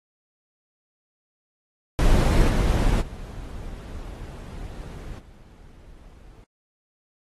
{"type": "noise with level steps", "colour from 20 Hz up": "brown", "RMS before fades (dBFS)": [-17, -20, -36, -47], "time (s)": [1.99, 6.44], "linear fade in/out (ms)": 0, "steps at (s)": [2.48, 3, 5.18], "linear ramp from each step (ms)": 20, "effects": ["AAC 32 kbps"]}